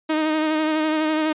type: tone with vibrato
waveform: sawtooth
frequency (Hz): 311.1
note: D#4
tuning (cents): 0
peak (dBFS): -15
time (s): 0.09-1.33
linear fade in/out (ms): 10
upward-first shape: sine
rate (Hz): 12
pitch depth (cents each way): 27
effects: resampled to 8000 Hz